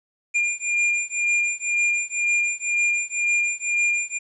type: beating tone pair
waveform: square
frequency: 2406 / 2408 Hz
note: D7 / D7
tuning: +41 / +43 cents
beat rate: 2 Hz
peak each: -24 dBFS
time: 0.34-4.19 s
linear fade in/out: 20 ms
effects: resampled to 22050 Hz + 10-bit